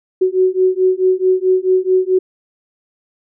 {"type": "beating tone pair", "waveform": "sine", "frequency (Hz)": [370, 374.6], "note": ["F#4", "F#4"], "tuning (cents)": [0, 21], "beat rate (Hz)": 4.6, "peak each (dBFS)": -14, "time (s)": [0.21, 2.19], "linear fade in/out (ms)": 10, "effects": []}